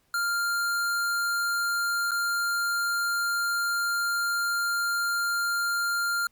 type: tone with dropouts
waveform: square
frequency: 1396.9 Hz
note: F6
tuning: in tune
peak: -25 dBFS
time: 0.14-6.27 s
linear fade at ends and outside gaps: 2 ms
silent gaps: 2.11-2.116 s
effects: pink hiss -68 dBFS RMS until 6.31 s + MP3 96 kbps